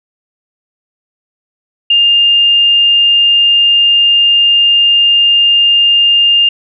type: tone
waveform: sine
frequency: 2810 Hz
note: F7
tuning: 10 cents sharp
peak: -5 dBFS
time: 1.9-6.49 s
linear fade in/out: 5 ms
effects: none